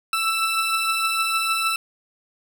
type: beating tone pair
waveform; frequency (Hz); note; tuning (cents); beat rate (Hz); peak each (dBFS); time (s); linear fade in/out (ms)
20% pulse; 1318.5 / 1325; E6 / E6; 0 / +9; 6.5; -23 / -16; 0.13-1.76; 2
effects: none